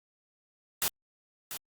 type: noise with echo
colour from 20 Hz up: white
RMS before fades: -28 dBFS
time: 0.82-0.88 s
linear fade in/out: 0 ms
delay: 690 ms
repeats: 1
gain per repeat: -10 dB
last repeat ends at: 1.57 s
effects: Opus 48 kbps